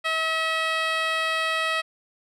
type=tone with band-pass filter; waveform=10% pulse; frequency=643 Hz; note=E5; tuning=43 cents flat; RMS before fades=-25 dBFS; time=0.04-1.82 s; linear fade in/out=20 ms; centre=1700 Hz; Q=0.62; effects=none